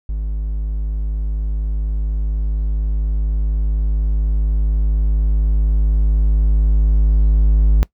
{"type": "tone with level ramp", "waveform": "triangle", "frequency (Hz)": 52.1, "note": "G#1", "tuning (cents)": 6, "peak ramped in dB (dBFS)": [-17, -7], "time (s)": [0.09, 7.83], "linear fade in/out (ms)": 0, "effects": ["noise-tail reverb RT60 0.1 s tail -21 dB re dry"]}